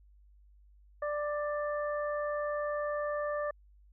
harmonic tone, 590 Hz, D5, 8 cents sharp, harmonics 1 / 2 / 3, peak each -32 / -38 / -42 dBFS, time 1.02-3.51 s, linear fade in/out 5 ms, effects added 50 Hz sine -57 dBFS peak until 3.92 s

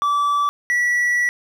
triangle tone pair in turn, 1157 / 1945.8 Hz, D6 / B6, -26 / -26 cents, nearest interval major sixth, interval 900 cents, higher second, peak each -14 dBFS, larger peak neither, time 0.02-0.49 / 0.7-1.29 s, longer second, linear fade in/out 0 ms, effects none

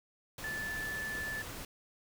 sine tone in noise, 1746 Hz, A6, 14 cents flat, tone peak -36 dBFS, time 0.44-1.42 s, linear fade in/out 2 ms, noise pink, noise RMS -44 dBFS, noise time 0.38-1.65 s, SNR +5 dB, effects none

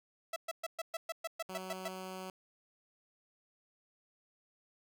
sawtooth tone bursts, 659.3 Hz, E5, in tune, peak -32 dBFS, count 11, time 0.33-1.882 s, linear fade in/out 5 ms, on 32 ms, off 120 ms
10% pulse tone, 187 Hz, F#3, 19 cents sharp, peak -34 dBFS, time 1.49-2.3 s, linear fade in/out 2 ms
effects none

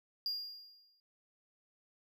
triangle tone with exponential decay, 4819 Hz, D8, 44 cents sharp, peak -31 dBFS, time 0.26-1 s, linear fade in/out 1 ms, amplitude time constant 160 ms, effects none

